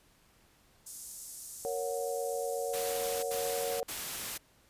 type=band-pass noise; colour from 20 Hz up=pink; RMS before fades=-46 dBFS; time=0.86-3.64 s; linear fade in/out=10 ms; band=6700 to 12000 Hz; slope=24 dB/octave
type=chord; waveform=sine; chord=F# major; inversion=first; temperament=equal with one note detuned; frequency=466.2 / 554.4 / 732.3 Hz; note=A#4 / C#5 / F#5; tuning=0 / 0 / -18 cents; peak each=-35 / -36 / -39 dBFS; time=1.65-3.83 s; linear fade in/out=0 ms
type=noise bursts; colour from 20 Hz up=white; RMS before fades=-38 dBFS; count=3; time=2.73-4.38 s; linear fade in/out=10 ms; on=500 ms; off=75 ms
effects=pink hiss -65 dBFS RMS until 4.69 s + resampled to 32000 Hz